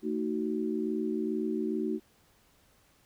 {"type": "chord", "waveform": "sine", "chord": "D# diminished", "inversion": "second", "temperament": "just", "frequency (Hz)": [224, 311.1, 373.4], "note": ["A3", "D#4", "F#4"], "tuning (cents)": [31, 0, 16], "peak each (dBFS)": -33, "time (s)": [0.02, 2], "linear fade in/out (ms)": 50, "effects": ["pink hiss -65 dBFS RMS until 3.05 s"]}